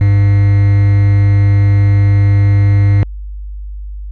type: tone with quantisation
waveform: triangle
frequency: 100.6 Hz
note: G2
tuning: 45 cents sharp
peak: -4 dBFS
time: 0.01-3.03 s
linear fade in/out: 0 ms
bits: 4
effects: added 50 Hz sine -22 dBFS peak until 4.11 s + low-pass 2000 Hz 12 dB/octave